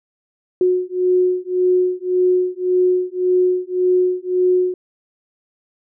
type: beating tone pair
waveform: sine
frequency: 363.7 / 365.5 Hz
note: F#4 / F#4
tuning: -30 / -21 cents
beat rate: 1.8 Hz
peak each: -17 dBFS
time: 0.61-4.74 s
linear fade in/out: 2 ms
effects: none